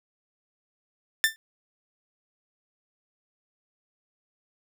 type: tone with exponential decay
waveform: sawtooth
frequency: 1782 Hz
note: A6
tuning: 22 cents sharp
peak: -11 dBFS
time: 1.24-1.36 s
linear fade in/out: 0 ms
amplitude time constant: 25 ms
effects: none